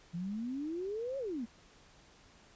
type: exponential two-way sweep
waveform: sine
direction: up then down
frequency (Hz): 164.81 to 560 to 213.8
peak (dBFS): -35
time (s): 0.13-1.46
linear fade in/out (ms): 20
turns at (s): 1.18
effects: pink hiss -61 dBFS RMS until 2.55 s + resampled to 16000 Hz